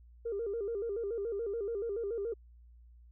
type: tone with vibrato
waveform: sine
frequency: 431.3 Hz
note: A4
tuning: 35 cents flat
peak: -32 dBFS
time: 0.25-2.34 s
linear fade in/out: 10 ms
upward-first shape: square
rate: 7 Hz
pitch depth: 130 cents each way
effects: tanh soft clip ceiling -28 dBFS + added 59 Hz sine -54 dBFS peak until 3.11 s